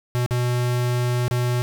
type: tone with dropouts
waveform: square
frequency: 122.8 Hz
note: B2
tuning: 9 cents flat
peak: -20 dBFS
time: 0.15-1.62 s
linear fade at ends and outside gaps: 0 ms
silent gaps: 0.262-0.309 / 1.281-1.311 s
effects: none

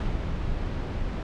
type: noise with ADSR envelope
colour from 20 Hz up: brown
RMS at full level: -26 dBFS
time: 0-1.23 s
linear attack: 4 ms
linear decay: 150 ms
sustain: -3 dB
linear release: 3 ms
effects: low-pass 4000 Hz 12 dB/octave

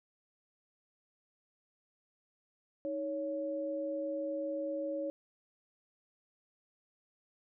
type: tone pair together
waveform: sine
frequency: 313.5 / 558.6 Hz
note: D#4 / C#5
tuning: +13 / +13 cents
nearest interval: minor seventh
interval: 1000 cents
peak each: -39 / -35 dBFS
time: 2.85-5.1 s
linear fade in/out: 0 ms
effects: none

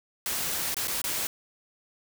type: noise with dropouts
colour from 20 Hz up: white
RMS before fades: -30 dBFS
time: 0.26-1.27 s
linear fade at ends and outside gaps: 1 ms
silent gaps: 0.744-0.767 / 0.873-0.88 / 1.017-1.041 s
effects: none

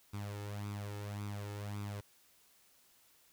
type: tone with flanger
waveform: sawtooth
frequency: 102.5 Hz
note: G#2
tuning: 22 cents flat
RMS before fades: -42 dBFS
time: 0.13-2.01 s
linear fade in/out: 10 ms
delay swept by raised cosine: 0.82 to 2.32 ms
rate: 1.8 Hz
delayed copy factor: +0.65
effects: white hiss -67 dBFS RMS until 3.32 s

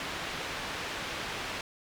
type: low-pass noise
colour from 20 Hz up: white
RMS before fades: -37 dBFS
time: 0-1.61 s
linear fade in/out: 2 ms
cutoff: 2900 Hz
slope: 12 dB/octave
effects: none

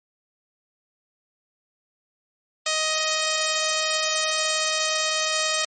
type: tone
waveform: 5% pulse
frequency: 626 Hz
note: D#5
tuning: 10 cents sharp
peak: -10 dBFS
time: 2.66-5.65 s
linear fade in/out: 5 ms
effects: MP3 32 kbps

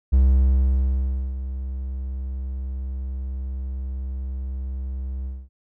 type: tone with ADSR envelope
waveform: triangle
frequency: 65.41 Hz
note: C2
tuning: in tune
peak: -10 dBFS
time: 0.12-5.49 s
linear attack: 17 ms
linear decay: 1200 ms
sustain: -14 dB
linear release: 230 ms
effects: none

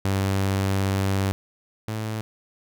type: tone pair in turn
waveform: sawtooth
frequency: 97.2 / 108.85 Hz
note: G2 / A2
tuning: -14 / -18 cents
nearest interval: major second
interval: 196 cents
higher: second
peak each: -17 / -23 dBFS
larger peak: first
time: 0.05-1.32 / 1.88-2.21 s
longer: first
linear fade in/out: 0 ms
effects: none

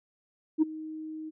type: tone with ADSR envelope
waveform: sine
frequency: 313.3 Hz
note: D#4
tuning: 12 cents sharp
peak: -16 dBFS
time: 0.58-1.31 s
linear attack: 41 ms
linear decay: 16 ms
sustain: -20 dB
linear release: 27 ms
effects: tanh soft clip ceiling -16 dBFS

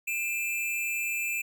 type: tone pair together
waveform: square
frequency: 2392 / 2631 Hz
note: D7 / E7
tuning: +31 / -4 cents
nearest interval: major second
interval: 165 cents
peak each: -32 / -32 dBFS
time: 0.07-1.42 s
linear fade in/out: 10 ms
effects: none

